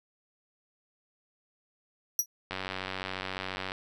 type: tone with exponential decay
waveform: sawtooth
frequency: 5790 Hz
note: F#8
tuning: 38 cents flat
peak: -17 dBFS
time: 2.19-2.26 s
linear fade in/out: 2 ms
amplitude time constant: 15 ms
type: click train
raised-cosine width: 0.3 ms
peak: -18 dBFS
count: 115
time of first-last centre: 2.51-3.719 s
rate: 94.3 Hz
effects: none